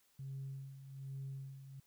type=tone with tremolo; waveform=sine; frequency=135.6 Hz; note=C#3; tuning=38 cents flat; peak=-40 dBFS; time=0.19-1.8 s; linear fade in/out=5 ms; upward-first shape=sine; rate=1.2 Hz; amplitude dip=70%; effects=tanh soft clip ceiling -38 dBFS + white hiss -73 dBFS RMS until 1.86 s